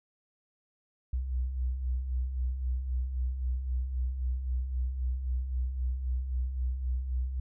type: beating tone pair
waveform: sine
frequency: 60 / 63.8 Hz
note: B1 / C2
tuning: -49 / -43 cents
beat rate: 3.8 Hz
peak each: -38 / -29 dBFS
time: 1.13-7.4 s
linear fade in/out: 5 ms
effects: none